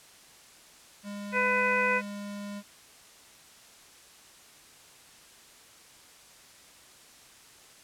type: tone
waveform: square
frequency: 203.4 Hz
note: G#3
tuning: 36 cents flat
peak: -37 dBFS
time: 1.03-2.63 s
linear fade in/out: 50 ms
type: harmonic tone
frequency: 501 Hz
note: B4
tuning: 25 cents sharp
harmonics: 1 / 2 / 3 / 4 / 5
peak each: -30 / -30 / -30 / -30 / -30 dBFS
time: 1.32-2.02 s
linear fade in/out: 50 ms
effects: white hiss -54 dBFS RMS until 7.83 s + low-pass 10000 Hz 12 dB/octave